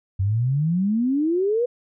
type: exponential sweep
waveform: sine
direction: up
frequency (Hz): 92.5 to 500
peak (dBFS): -18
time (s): 0.19-1.66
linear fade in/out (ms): 10
effects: none